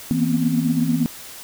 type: tone cluster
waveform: sine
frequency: 162 / 234.9 / 243.5 / 260.1 Hz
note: E3 / A#3 / B3 / C4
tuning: -30 / +13 / -24 / -10 cents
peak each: -22 dBFS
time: 0.11-1.06 s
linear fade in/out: 0 ms
effects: tanh soft clip ceiling -6 dBFS + white hiss -38 dBFS RMS until 1.43 s